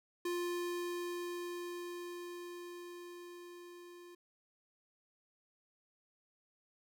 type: tone with level ramp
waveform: square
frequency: 350.5 Hz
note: F4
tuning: 6 cents sharp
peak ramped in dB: -35 to -53 dBFS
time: 0.25-4.15 s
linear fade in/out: 5 ms
effects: none